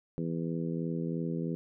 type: harmonic tone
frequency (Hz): 83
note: E2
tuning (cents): +12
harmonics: 2 / 3 / 4 / 5 / 6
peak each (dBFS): -33 / -37 / -39 / -41 / -43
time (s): 0.18-1.55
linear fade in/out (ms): 0
effects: none